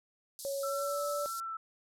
white band-pass noise, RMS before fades -45 dBFS, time 0.39-1.4 s, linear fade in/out 0 ms, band 4000 to 13000 Hz, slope 48 dB/octave
sine tone with pitch glide, 553 to 579.8 Hz, C#5 to D5, -4 to -22 cents, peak -33 dBFS, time 0.45-1.26 s, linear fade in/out 0 ms, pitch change +82 cents, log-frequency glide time 0.65-1.07 s
sine tone with vibrato, 1328 Hz, E6, 12 cents sharp, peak -36 dBFS, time 0.63-1.57 s, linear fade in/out 5 ms, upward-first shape sine, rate 1.7 Hz, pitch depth 25 cents each way
effects none

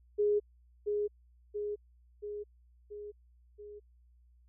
sine tone with echo, 414.9 Hz, G#4, 2 cents flat, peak -25 dBFS, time 0.18-0.4 s, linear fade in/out 20 ms, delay 680 ms, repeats 5, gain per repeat -4 dB, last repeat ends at 3.8 s, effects added 60 Hz sine -60 dBFS peak until 4.48 s

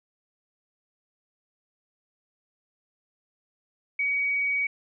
sine tone, 2259 Hz, C#7, 32 cents sharp, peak -23 dBFS, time 3.99-4.67 s, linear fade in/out 5 ms, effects none

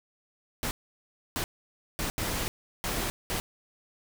pink noise bursts at uneven times, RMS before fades -31 dBFS, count 6, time 0.63-0.71 / 1.36-1.44 / 1.99-2.1 / 2.18-2.48 / 2.84-3.1 / 3.3-3.4 s, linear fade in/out 0 ms, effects none

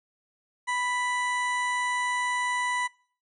harmonic tone with a mistuned harmonic, 987.8 Hz, B5, in tune, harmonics 1 / 2 / 3 / 4 / 6 / 7 / 8 / 9, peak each -28 / -29 / -42 / -42 / -46 / -46 / -52 / -42 dBFS, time 0.67-2.88 s, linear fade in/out 20 ms, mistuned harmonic 8, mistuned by -74 cents, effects noise-tail reverb RT60 0.5 s tail -24 dB re dry

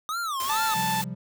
square tone with vibrato, 1211 Hz, D#6, 47 cents flat, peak -28 dBFS, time 0.09-0.74 s, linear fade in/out 0 ms, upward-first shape sine, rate 2.3 Hz, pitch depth 250 cents each way
white noise, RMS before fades -34 dBFS, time 0.4-1.04 s, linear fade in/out 0 ms
harmonic tone, 880 Hz, A5, in tune, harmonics 1 / 2 / 3 / 4 / 5 / 6 / 7 / 8 / 9 / 10, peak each -25 / -34 / -38 / -37 / -41 / -45 / -46 / -44 / -49 / -46 dBFS, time 0.49-1.02 s, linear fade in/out 10 ms
triangle chord, C suspended fourth, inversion none, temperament equal with one note detuned, 132.56 / 174.61 / 196 Hz, C3 / F3 / G3, +23 / 0 / 0 cents, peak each -34 / -33 / -34 dBFS, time 0.75-1.15 s, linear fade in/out 10 ms
effects none

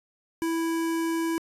square tone with notch filter, 329.6 Hz, E4, in tune, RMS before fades -27 dBFS, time 0.42-1.38 s, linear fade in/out 0 ms, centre 3900 Hz, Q 1.8, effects resampled to 32000 Hz

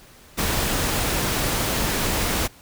pink noise, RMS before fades -23 dBFS, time 0.37-2.48 s, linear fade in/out 20 ms, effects pink hiss -49 dBFS RMS until 2.61 s

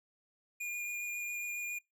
square tone with vibrato, 2425 Hz, D#7, 45 cents flat, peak -37 dBFS, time 0.6-1.79 s, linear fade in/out 10 ms, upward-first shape sine, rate 7.3 Hz, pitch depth 12 cents each way, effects noise-tail reverb RT60 0.2 s tail -24 dB re dry

